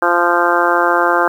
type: harmonic tone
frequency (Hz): 173.7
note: F3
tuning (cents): -9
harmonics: 2 / 3 / 4 / 5 / 6 / 7 / 8 / 9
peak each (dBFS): -19 / -19 / -19 / -19 / -19 / -19 / -19 / -19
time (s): 0.02-1.28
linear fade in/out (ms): 2
effects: 7-bit